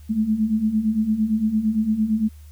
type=beating tone pair; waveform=sine; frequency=211.2 / 220 Hz; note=G#3 / A3; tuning=+29 / 0 cents; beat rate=8.8 Hz; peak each=-24 / -19 dBFS; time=0.09-2.29 s; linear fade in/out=20 ms; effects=added 75 Hz sine -40 dBFS peak until 2.51 s + white hiss -57 dBFS RMS until 2.51 s